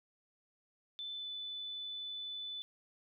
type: tone with pitch glide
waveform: sine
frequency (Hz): 3520 to 3496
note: A7 to A7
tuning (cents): 0 to -12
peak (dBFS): -40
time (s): 0.99-2.62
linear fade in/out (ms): 0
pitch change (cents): -12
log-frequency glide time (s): 1.14-1.28
effects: none